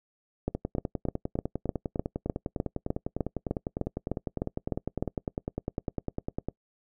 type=two click trains; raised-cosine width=2 ms; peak=-14 / -17 dBFS; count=16 / 60; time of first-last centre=0.48-5.025 / 0.55-6.486 s; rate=3.3 / 9.94 Hz; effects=noise-tail reverb RT60 0.1 s tail -24 dB re dry